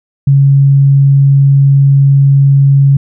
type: tone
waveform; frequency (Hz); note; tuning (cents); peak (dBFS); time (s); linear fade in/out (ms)
sine; 138.59; C#3; 0; -3; 0.27-2.97; 5
effects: none